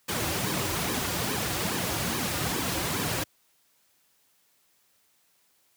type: noise with flanger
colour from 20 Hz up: pink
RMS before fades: -29 dBFS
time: 0.08-3.24 s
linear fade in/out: 10 ms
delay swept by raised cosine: 1.4 to 4.7 ms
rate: 2.4 Hz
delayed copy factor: -0.65
effects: white hiss -67 dBFS RMS until 5.76 s + high-pass 80 Hz 12 dB/octave